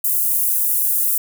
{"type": "high-pass noise", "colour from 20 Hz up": "pink", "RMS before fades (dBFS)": -18, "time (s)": [0.04, 1.18], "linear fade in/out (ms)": 5, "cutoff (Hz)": 11000, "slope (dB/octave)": 24, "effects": []}